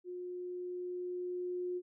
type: tone with level ramp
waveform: sine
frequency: 359 Hz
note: F4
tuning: 48 cents sharp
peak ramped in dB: -40 to -34 dBFS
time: 0.04-1.82 s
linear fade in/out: 50 ms
effects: none